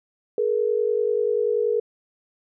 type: tone pair together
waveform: sine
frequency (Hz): 424.7 / 475.1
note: G#4 / A#4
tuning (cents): +39 / +33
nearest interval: major second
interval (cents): 194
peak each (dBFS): -22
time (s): 0.38-1.8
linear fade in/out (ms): 2
effects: none